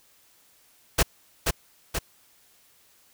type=noise with echo; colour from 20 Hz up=pink; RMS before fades=-19 dBFS; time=0.98-1.03 s; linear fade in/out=10 ms; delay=480 ms; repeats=2; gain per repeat=-4 dB; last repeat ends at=1.99 s; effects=white hiss -60 dBFS RMS until 3.13 s